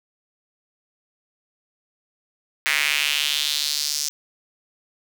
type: tone with high-pass filter sweep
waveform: square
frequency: 73.42 Hz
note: D2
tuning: in tune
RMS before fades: -23 dBFS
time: 2.66-4.09 s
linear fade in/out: 0 ms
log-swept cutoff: 2000 to 5700 Hz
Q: 2.9
effects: none